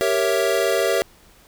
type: chord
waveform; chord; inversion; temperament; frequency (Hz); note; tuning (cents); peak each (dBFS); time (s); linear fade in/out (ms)
square; G diminished seventh; none; equal; 392 / 466.2 / 554.4 / 659.3; G4 / Bb4 / Db5 / Fb5; 0 / 0 / 0 / 0; -24; 0.01-1.02; 0
effects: pink hiss -52 dBFS RMS until 1.47 s